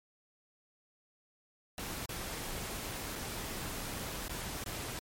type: noise with dropouts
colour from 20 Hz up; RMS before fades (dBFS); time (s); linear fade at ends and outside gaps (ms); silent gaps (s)
pink; -40; 1.78-4.99; 0; 2.057-2.092 / 3.154-3.158 / 4.281-4.295 / 4.639-4.661
effects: MP3 64 kbps